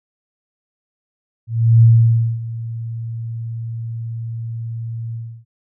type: tone with ADSR envelope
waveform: sine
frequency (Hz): 114.8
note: A#2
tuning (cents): -26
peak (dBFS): -5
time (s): 1.47-5.45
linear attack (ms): 350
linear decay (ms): 570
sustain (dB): -18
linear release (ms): 310
effects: none